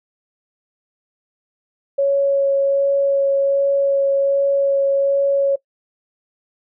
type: tone with vibrato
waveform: sine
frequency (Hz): 554.4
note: C#5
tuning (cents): 0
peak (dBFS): -13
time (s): 1.98-5.56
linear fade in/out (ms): 10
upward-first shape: sine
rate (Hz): 1.3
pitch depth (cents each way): 8
effects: noise-tail reverb RT60 0.1 s tail -21 dB re dry